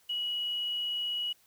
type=tone with quantisation; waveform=sine; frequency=2919 Hz; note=F#7; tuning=24 cents flat; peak=-30 dBFS; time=0.09-1.33 s; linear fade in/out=10 ms; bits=9; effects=white hiss -65 dBFS RMS until 1.46 s